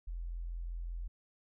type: tone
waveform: sine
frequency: 42.66 Hz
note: F1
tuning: 40 cents flat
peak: -37 dBFS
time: 0.07-1.08 s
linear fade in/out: 10 ms
effects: none